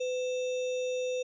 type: tone with sample-and-hold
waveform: sine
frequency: 505 Hz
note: B4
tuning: 39 cents sharp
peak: -29 dBFS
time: 0-1.23 s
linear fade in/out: 10 ms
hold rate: 3150 Hz
effects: resampled to 16000 Hz